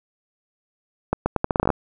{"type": "accelerating click train", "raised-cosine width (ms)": 1, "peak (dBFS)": -5, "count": 12, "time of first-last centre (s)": [1.13, 1.703], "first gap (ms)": 130, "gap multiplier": 0.79, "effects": []}